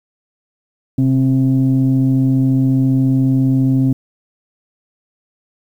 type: tone pair together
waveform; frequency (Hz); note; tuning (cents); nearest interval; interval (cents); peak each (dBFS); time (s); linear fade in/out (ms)
sine; 130.81 / 265.3; C3 / C4; 0 / +24; octave; 1224; -12; 0.98-3.93; 5
effects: tanh soft clip ceiling -6 dBFS + 8-bit